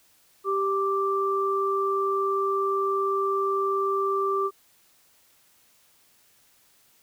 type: tone pair together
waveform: sine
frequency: 392 / 1174.7 Hz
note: G4 / D6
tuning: 0 / 0 cents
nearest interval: octave + perfect fifth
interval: 1900 cents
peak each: -25 dBFS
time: 0.44-4.51 s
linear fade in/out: 50 ms
effects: white hiss -61 dBFS RMS until 7.02 s